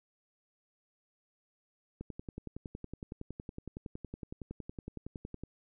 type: click train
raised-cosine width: 3 ms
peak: -28 dBFS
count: 38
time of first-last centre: 2.01-5.436 s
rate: 10.8 Hz
effects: none